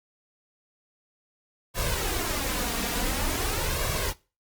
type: noise with flanger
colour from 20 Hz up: pink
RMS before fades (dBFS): -28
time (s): 1.74-4.14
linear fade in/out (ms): 50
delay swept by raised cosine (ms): 1.8 to 4.3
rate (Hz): 0.47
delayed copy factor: +0.65
effects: noise-tail reverb RT60 0.3 s tail -20 dB re dry + Opus 48 kbps